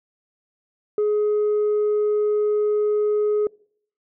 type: tone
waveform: sine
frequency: 420 Hz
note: G#4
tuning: 19 cents sharp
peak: -15 dBFS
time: 0.98-3.47 s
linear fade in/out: 2 ms
effects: noise-tail reverb RT60 0.6 s tail -26 dB re dry + tanh soft clip ceiling -16 dBFS